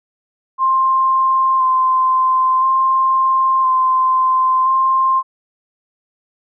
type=tone with vibrato; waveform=sine; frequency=1046.5 Hz; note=C6; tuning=in tune; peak=-11 dBFS; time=0.58-5.23 s; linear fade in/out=50 ms; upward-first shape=square; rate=0.49 Hz; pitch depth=13 cents each way; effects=none